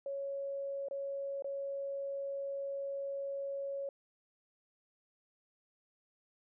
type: tone with dropouts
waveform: sine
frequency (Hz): 554.4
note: C#5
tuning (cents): 0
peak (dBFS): -36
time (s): 0.06-3.89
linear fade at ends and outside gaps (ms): 2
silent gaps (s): 0.885-0.91 / 1.423-1.444
effects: none